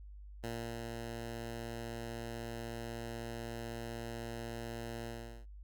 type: tone with ADSR envelope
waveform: 10% pulse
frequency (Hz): 116.1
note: A#2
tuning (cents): -7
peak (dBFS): -30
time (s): 0.43-5.46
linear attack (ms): 13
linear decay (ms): 340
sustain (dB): -3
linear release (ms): 400
effects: added 50 Hz sine -48 dBFS peak until 5.63 s